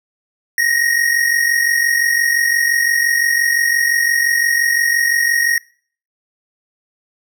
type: tone pair together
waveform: square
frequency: 1864.7 / 1910.5 Hz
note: A#6 / A#6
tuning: 0 / +42 cents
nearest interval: unison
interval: 42 cents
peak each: -15 / -19 dBFS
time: 0.58-5.58 s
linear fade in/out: 2 ms
effects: noise-tail reverb RT60 0.5 s tail -24 dB re dry